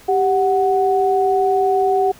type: tone pair together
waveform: sine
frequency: 392 / 741.9 Hz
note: G4 / F#5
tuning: 0 / +4 cents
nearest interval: major seventh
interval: 1104 cents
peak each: -16 dBFS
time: 0.08-2.12 s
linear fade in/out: 10 ms
effects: pink hiss -45 dBFS RMS until 2.19 s